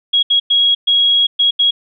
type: tone bursts at uneven times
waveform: sine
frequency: 3309 Hz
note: G#7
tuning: 7 cents flat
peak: -9 dBFS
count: 6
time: 0.13-0.23 / 0.3-0.4 / 0.5-0.75 / 0.87-1.27 / 1.39-1.51 / 1.59-1.71 s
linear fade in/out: 10 ms
effects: none